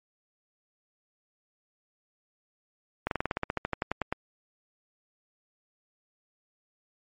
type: slowing click train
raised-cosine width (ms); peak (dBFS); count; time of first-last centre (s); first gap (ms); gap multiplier
0.5; -13; 16; 3.07-4.125; 42; 1.07
effects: MP3 48 kbps